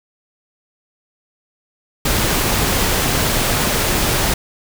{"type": "noise", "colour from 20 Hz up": "pink", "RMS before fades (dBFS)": -17, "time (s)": [2.05, 4.34], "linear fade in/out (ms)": 5, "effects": []}